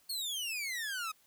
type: exponential sweep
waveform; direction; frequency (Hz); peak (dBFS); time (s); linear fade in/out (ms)
sawtooth; down; 4435 to 1244.5; -32; 0.09-1.12; 10
effects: white hiss -67 dBFS RMS until 1.26 s